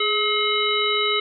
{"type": "harmonic tone with a mistuned harmonic", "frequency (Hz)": 426.8, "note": "G#4", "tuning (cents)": 47, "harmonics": [1, 3, 5, 7, 9], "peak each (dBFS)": [-25, -25, -25, -25, -25], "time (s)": [0, 1.2], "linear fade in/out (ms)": 5, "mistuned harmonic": 1, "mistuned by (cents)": -35, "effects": []}